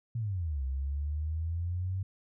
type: exponential two-way sweep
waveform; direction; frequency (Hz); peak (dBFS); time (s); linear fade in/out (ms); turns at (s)
sine; down then up; 120.8 to 65.2 to 96.2; -30; 0.15-2.03; 5; 0.64
effects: none